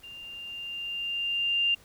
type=tone with level ramp; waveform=sine; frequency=2794 Hz; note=F7; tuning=in tune; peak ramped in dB=-42 to -21 dBFS; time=0.03-1.75 s; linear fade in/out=10 ms; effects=pink hiss -57 dBFS RMS until 1.84 s